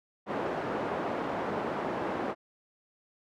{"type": "band-pass noise", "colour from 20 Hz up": "pink", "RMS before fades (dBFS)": -33, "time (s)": [0.26, 2.35], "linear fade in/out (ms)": 50, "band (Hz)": [280, 1100], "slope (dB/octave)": 12, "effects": []}